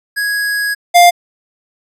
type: tone pair in turn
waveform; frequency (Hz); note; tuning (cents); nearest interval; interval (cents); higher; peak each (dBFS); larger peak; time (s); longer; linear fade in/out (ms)
square; 1661.2 / 700.9; G#6 / F5; 0 / +6; octave + minor third; 1494; first; -15 / -4; second; 0.16-0.75 / 0.94-1.11; first; 20
effects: resampled to 32000 Hz